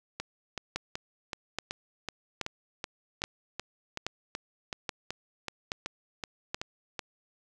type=two click trains; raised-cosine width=0.2 ms; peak=-14 / -17 dBFS; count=8 / 19; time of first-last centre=0.76-6.545 / 0.2-6.992 s; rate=1.21 / 2.65 Hz; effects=none